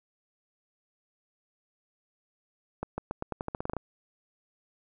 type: accelerating click train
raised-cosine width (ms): 1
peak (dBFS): -18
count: 13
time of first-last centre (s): 2.83-3.767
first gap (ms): 150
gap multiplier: 0.87
effects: none